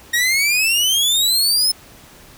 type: exponential sweep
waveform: sawtooth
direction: up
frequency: 1864.7 to 5274 Hz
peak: -11 dBFS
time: 0.13-1.72 s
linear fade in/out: 10 ms
effects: pink hiss -44 dBFS RMS until 2.37 s